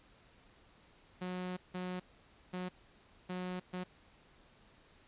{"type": "tone bursts at uneven times", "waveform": "sawtooth", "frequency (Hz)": 182, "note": "F#3", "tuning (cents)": -28, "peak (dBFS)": -34, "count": 5, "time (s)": [[1.21, 1.57], [1.74, 2], [2.53, 2.69], [3.29, 3.6], [3.73, 3.84]], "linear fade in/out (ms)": 10, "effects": ["pink hiss -64 dBFS RMS until 5.07 s", "resampled to 8000 Hz"]}